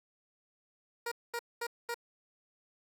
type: tone bursts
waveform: 15% pulse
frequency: 471.9 Hz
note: A#4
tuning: 21 cents sharp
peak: -28 dBFS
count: 4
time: 1.06-1.944 s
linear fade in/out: 5 ms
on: 56 ms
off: 220 ms
effects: none